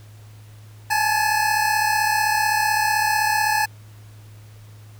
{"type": "tone pair together", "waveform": "25% pulse", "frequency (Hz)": [838, 873.8], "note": ["G#5", "A5"], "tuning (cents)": [15, -12], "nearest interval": "minor second", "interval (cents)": 73, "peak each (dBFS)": -17, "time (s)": [0.9, 3.66], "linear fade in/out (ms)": 10, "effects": ["added 106 Hz sine -41 dBFS peak until 4.99 s", "pink hiss -53 dBFS RMS until 4.99 s"]}